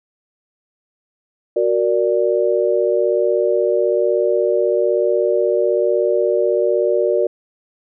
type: chord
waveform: sine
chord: Gb augmented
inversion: none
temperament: equal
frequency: 370 / 466.2 / 587.3 Hz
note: Gb4 / Bb4 / D5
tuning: 0 / 0 / 0 cents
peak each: -18 dBFS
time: 1.56-7.27 s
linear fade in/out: 5 ms
effects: none